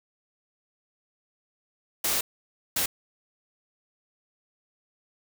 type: noise bursts at uneven times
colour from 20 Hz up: white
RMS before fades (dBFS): -26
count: 2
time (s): 2.04-2.21 / 2.76-2.86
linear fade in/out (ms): 5
effects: none